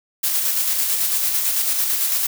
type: noise with tremolo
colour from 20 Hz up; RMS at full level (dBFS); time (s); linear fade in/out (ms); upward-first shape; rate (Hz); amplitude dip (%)
blue; -19; 0.23-2.27; 10; square; 9; 30
effects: none